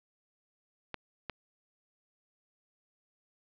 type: clicks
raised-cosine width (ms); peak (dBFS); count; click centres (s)
0.3; -20; 2; 0.943 / 1.297
effects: low-pass 4000 Hz 12 dB/octave